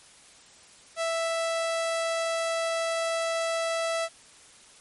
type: tone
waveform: sawtooth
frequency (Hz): 660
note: E5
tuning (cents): +2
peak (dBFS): -22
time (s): 0.96-4.09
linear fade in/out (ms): 50
effects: white hiss -53 dBFS RMS until 4.8 s + MP3 48 kbps